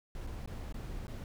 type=noise with dropouts; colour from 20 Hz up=brown; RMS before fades=-41 dBFS; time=0.15-1.24 s; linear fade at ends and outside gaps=1 ms; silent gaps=0.267-0.271 / 0.46-0.475 / 0.725-0.742 / 1.07-1.08 s; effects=none